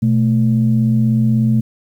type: tone pair together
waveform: sine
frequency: 123.47 / 219.9 Hz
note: B2 / A3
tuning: 0 / -1 cents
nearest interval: minor seventh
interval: 999 cents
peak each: -13 dBFS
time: 0.02-1.61 s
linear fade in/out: 10 ms
effects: tanh soft clip ceiling -4 dBFS + 8-bit